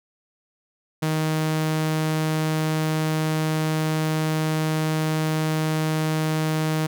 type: tone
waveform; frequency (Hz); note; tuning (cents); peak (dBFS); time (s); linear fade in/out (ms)
sawtooth; 156.7; D#3; +13; -17; 1.02-6.87; 10
effects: none